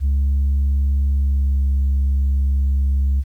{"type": "tone with pitch glide", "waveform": "sine", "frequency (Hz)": [69.3, 68.27], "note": ["C#2", "C#2"], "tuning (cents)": [0, -26], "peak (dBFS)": -12, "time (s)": [0, 3.24], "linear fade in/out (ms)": 50, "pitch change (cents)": -26, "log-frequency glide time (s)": [1.11, 1.61], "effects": ["tanh soft clip ceiling -13 dBFS", "9-bit"]}